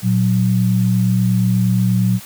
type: tone pair together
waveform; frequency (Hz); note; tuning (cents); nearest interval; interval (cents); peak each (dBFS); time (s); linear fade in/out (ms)
sine; 116.54 / 185; A#2 / F#3; 0 / 0; minor sixth; 800; -15; 0.02-2.2; 50
effects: white hiss -37 dBFS RMS until 2.25 s